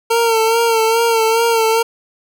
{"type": "tone with vibrato", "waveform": "25% pulse", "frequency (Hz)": 454.9, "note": "A#4", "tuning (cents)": -42, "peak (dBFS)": -8, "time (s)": [0.1, 1.83], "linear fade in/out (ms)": 10, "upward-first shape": "sine", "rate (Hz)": 2.4, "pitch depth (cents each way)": 42, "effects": []}